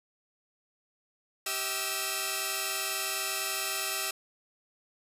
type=tone cluster; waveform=5% pulse; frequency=388.2 / 639 / 1349 / 2432 / 2606 Hz; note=G4 / D#5 / E6 / D#7 / E7; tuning=-17 / +46 / +40 / -40 / -20 cents; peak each=-26 / -25 / -24 / -33 / -26 dBFS; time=1.46-4.11 s; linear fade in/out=5 ms; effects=resampled to 32000 Hz + 9-bit